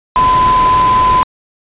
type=tone in noise; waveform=sine; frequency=1013 Hz; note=B5; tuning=44 cents sharp; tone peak=-7 dBFS; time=0.16-1.23 s; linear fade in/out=0 ms; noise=pink; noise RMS=-19 dBFS; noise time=0.16-1.23 s; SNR=+9 dB; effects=resampled to 8000 Hz